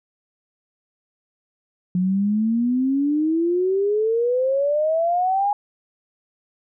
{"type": "exponential sweep", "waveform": "sine", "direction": "up", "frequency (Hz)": [178.5, 830], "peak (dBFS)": -17, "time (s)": [1.95, 5.53], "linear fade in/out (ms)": 2, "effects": []}